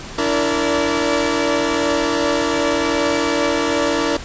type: tone cluster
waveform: sawtooth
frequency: 289.8 / 330.7 / 461.7 / 577 Hz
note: D4 / E4 / A#4 / D5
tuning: -23 / +6 / -17 / -31 cents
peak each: -18 dBFS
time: 0.18-4.17 s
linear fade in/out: 5 ms
effects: pink hiss -33 dBFS RMS until 4.24 s + resampled to 16000 Hz